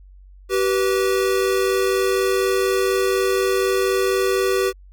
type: tone pair together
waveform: square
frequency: 384.6 / 488.7 Hz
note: G4 / B4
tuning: -33 / -18 cents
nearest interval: major third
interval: 415 cents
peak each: -19 / -23 dBFS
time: 0.49-4.73 s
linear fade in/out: 50 ms
effects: added 47 Hz sine -42 dBFS peak until 4.92 s

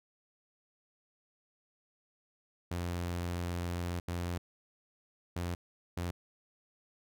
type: tone bursts at uneven times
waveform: sawtooth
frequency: 87.31 Hz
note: F2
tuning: in tune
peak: -30 dBFS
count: 4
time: 2.71-4 / 4.08-4.38 / 5.36-5.55 / 5.97-6.11 s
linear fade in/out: 5 ms
effects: none

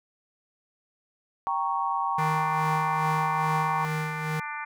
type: chord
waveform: sine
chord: G diminished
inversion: none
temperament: equal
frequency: 784 / 932.3 / 1108.7 Hz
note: G5 / Bb5 / Db6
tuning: 0 / 0 / 0 cents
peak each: -30 / -29 / -28 dBFS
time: 1.47-3.85 s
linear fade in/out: 0 ms
type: harmonic tone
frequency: 296.2 Hz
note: D4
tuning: 15 cents sharp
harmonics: 3 / 4 / 5 / 6 / 7 / 8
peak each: -37 / -38 / -39 / -40 / -40 / -41 dBFS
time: 2.18-4.65 s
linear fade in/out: 10 ms
type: tone with tremolo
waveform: square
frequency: 155.6 Hz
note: D#3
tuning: in tune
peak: -28 dBFS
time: 2.18-4.4 s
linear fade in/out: 5 ms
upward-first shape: sine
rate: 2.4 Hz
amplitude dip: 55%
effects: none

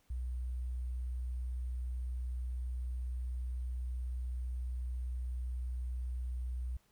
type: tone with sample-and-hold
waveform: sine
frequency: 62 Hz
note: B1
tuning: 7 cents sharp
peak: -35 dBFS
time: 0.1-6.77 s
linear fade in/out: 5 ms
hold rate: 8820 Hz
effects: pink hiss -72 dBFS RMS until 6.91 s

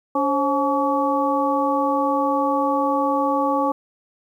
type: harmonic tone with a mistuned harmonic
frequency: 283.5 Hz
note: C#4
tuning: 39 cents sharp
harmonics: 1 / 2 / 3 / 4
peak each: -23 / -23 / -23 / -23 dBFS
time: 0.15-3.72 s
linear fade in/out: 5 ms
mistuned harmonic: 2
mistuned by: -96 cents
effects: 9-bit

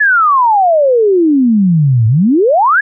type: exponential two-way sweep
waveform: sine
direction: down then up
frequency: 1752 to 106.8 to 1752 Hz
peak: -6 dBFS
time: 0-2.81 s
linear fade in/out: 10 ms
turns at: 2.07 s
effects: none

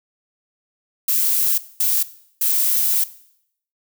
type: noise bursts at uneven times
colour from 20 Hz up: violet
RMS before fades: -18 dBFS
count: 3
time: 1.08-1.58 / 1.8-2.03 / 2.41-3.04 s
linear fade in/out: 5 ms
effects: noise-tail reverb RT60 0.7 s tail -17 dB re dry

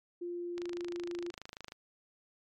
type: tone with pitch glide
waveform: sine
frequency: 349.2 to 346.6 Hz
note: F4 to F4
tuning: 0 to -13 cents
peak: -36 dBFS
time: 0.21-1.31 s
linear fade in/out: 10 ms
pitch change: -13 cents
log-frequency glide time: 0.32-1.05 s
type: click train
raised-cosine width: 0.2 ms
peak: -27 dBFS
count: 31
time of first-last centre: 0.58-1.721 s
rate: 26.3 Hz
effects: MP3 96 kbps

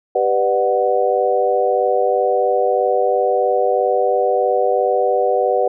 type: chord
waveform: sine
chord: G major seventh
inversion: none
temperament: equal with one note detuned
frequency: 392 / 493.9 / 596.9 / 740 Hz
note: G4 / B4 / D5 / F#5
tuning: 0 / 0 / +28 / 0 cents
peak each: -21 / -17 / -20 / -19 dBFS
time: 0.15-5.68 s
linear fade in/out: 5 ms
effects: none

